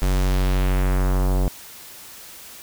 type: tone with low-pass filter sweep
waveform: square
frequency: 46.66 Hz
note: F#1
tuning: 15 cents sharp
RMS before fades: -19 dBFS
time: 0.02-1.48 s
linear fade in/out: 0 ms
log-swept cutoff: 10000 to 680 Hz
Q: 1.2
effects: white hiss -41 dBFS RMS until 2.62 s